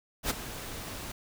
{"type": "noise with ADSR envelope", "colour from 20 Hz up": "pink", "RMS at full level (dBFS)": -27, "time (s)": [0.23, 1.12], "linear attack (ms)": 72, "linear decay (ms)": 18, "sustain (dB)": -13, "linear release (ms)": 6, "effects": []}